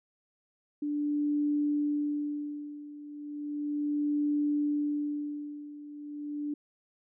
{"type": "tone with tremolo", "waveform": "sine", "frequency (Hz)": 293.7, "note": "D4", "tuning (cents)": 0, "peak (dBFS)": -25, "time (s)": [0.82, 6.54], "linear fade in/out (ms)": 5, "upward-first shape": "sine", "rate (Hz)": 0.35, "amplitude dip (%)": 85, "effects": []}